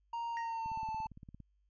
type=tone with pitch glide; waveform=triangle; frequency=932.3 to 880 Hz; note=A#5 to A5; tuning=0 to 0 cents; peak=-34 dBFS; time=0.13-1.07 s; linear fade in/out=5 ms; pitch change=-100 cents; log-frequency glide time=0.3-0.89 s
type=tone with exponential decay; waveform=triangle; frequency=1877 Hz; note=A#6; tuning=11 cents sharp; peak=-38 dBFS; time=0.37-0.65 s; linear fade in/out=0 ms; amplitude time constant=59 ms
type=click train; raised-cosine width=5 ms; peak=-38 dBFS; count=14; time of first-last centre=0.66-1.403 s; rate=17.5 Hz
effects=added 50 Hz sine -70 dBFS peak until 1.69 s + resampled to 16000 Hz